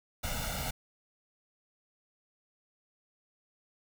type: noise with comb filter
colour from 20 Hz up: pink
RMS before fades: -35 dBFS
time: 0.23-0.71 s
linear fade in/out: 10 ms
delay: 1.4 ms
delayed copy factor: +0.95
effects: none